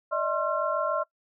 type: tone cluster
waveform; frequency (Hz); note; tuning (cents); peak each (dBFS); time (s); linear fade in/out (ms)
sine; 593 / 640 / 1063 / 1364; D5 / D#5 / C6 / F6; +17 / +49 / +27 / -41; -30; 0.11-1.04; 20
effects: noise-tail reverb RT60 0.1 s tail -22 dB re dry